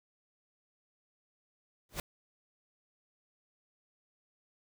pink noise with exponential growth, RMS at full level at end -31 dBFS, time 1.89-2 s, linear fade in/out 2 ms, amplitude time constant 22 ms, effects none

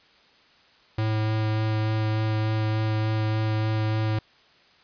square tone with vibrato, 108.9 Hz, A2, 17 cents flat, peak -23 dBFS, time 0.98-4.19 s, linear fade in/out 5 ms, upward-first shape sine, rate 3.4 Hz, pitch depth 9 cents each way, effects white hiss -57 dBFS RMS until 4.83 s + resampled to 11025 Hz

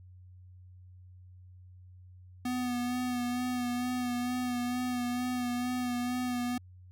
square tone with vibrato, 247 Hz, B3, in tune, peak -31 dBFS, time 2.45-6.58 s, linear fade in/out 5 ms, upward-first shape sine, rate 2.2 Hz, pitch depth 25 cents each way, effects added 91 Hz sine -50 dBFS peak until 6.91 s

